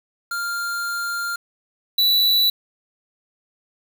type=tone pair in turn; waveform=square; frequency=1396.9 / 3951 Hz; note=F6 / B7; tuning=0 / 0 cents; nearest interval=octave + tritone; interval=1800 cents; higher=second; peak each=-24 / -15 dBFS; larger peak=second; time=0.31-1.36 / 1.98-2.5 s; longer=first; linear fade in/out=5 ms; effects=7-bit